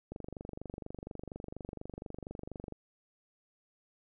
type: click train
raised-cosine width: 2 ms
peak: -28 dBFS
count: 64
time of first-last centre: 0.12-2.723 s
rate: 24.2 Hz
effects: none